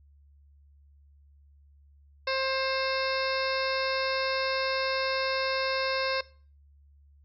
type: harmonic tone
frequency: 530 Hz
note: C5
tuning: 22 cents sharp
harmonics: 1 / 2 / 3 / 4 / 5 / 7 / 8 / 9 / 10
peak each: -30 / -33 / -35 / -36 / -37 / -38 / -39 / -40 / -40 dBFS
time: 2.27-6.21 s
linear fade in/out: 5 ms
effects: noise-tail reverb RT60 0.4 s tail -20 dB re dry + added 71 Hz sine -55 dBFS peak until 7.24 s